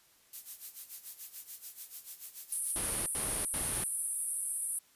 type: noise with tremolo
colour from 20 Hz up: violet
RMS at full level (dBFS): -40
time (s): 0.33-2.76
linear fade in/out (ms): 2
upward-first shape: sine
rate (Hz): 6.9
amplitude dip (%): 80
type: band-pass noise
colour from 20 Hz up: white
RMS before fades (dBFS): -36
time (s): 2.52-4.79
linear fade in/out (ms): 5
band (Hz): 8900 to 11000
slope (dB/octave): 96
type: noise bursts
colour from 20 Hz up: pink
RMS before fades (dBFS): -40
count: 3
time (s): 2.76-3.838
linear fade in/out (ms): 0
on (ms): 300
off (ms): 89
effects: white hiss -65 dBFS RMS until 4.95 s + resampled to 32000 Hz